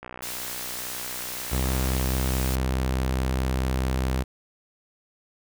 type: click train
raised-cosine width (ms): 0.5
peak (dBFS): -23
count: 124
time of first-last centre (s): 0.03-2.014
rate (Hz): 62
type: high-pass noise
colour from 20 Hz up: white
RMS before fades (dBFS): -34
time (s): 0.22-2.56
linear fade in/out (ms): 10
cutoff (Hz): 1300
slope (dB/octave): 12
type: tone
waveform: sawtooth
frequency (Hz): 64.7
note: C2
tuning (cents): -19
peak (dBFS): -19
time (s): 1.51-4.24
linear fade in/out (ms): 20
effects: none